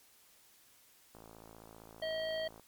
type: click train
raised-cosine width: 1 ms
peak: -39 dBFS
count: 81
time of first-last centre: 1.15-2.597 s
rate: 55.3 Hz
type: harmonic tone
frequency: 638 Hz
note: D#5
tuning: 43 cents sharp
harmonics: 1 / 3 / 5 / 7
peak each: -35 / -44 / -44 / -49 dBFS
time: 2.02-2.48 s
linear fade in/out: 5 ms
effects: white hiss -64 dBFS RMS until 2.67 s + MP3 96 kbps